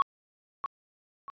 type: tone with echo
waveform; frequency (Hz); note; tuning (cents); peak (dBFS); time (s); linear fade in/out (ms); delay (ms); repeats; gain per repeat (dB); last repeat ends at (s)
sine; 1108.7; C#6; 0; -18; 0-0.02; 0; 640; 2; -10; 1.3
effects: tanh soft clip ceiling -17 dBFS + resampled to 11025 Hz